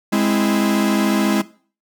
45% pulse chord, Ab augmented, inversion none, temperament equal, 207.7 / 261.6 / 329.6 Hz, Ab3 / C4 / E4, 0 / 0 / 0 cents, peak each -17 / -22 / -21 dBFS, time 0.12-1.42 s, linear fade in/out 10 ms, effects noise-tail reverb RT60 0.4 s tail -18 dB re dry

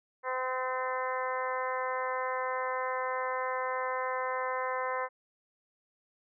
harmonic tone, 256.9 Hz, C4, 32 cents flat, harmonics 2 / 3 / 4 / 5 / 6 / 7 / 8, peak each -35 / -40 / -34 / -41 / -43 / -41 / -43 dBFS, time 0.23-5.09 s, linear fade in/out 50 ms, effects none

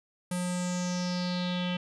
square tone with low-pass filter sweep, 179.2 Hz, F3, 45 cents sharp, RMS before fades -31 dBFS, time 0.31-1.77 s, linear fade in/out 5 ms, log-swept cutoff 10000 to 3000 Hz, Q 5.1, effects none

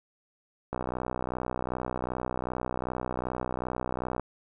click train, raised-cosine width 1 ms, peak -17 dBFS, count 218, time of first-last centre 0.73-4.196 s, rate 62.6 Hz, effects none

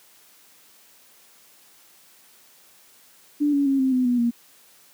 sine tone with pitch steps, 292.9 / 282.6 / 272.7 / 263.1 / 253.8 / 244.9 / 236.3 Hz, D4 / C#4 / C#4 / C4 / B3 / B3 / A#3, -5 / +34 / -28 / +10 / +47 / -14 / +24 cents, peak -17 dBFS, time 3.4-4.31 s, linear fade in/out 20 ms, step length 130 ms, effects white hiss -54 dBFS RMS until 4.93 s + high-pass 150 Hz 12 dB/octave

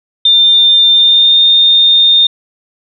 sine tone with pitch glide, 3602 to 3644 Hz, A7 to A#7, +40 to -40 cents, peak -4 dBFS, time 0.25-2.27 s, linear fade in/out 5 ms, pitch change +20 cents, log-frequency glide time 0.94-1.39 s, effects none

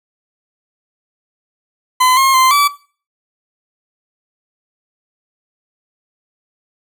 40% pulse tone with pitch steps, 1018 / 1072 / 1040 / 1152 Hz, C6 / C6 / C6 / D6, -48 / +42 / -11 / -34 cents, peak -8 dBFS, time 2-2.68 s, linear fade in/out 10 ms, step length 170 ms, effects noise-tail reverb RT60 0.4 s tail -18 dB re dry

